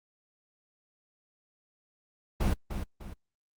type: noise with echo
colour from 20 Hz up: brown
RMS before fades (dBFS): -26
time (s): 2.4-2.54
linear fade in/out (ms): 10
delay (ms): 300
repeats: 2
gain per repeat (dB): -8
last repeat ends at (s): 3.14
effects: noise-tail reverb RT60 0.1 s tail -25 dB re dry + Opus 24 kbps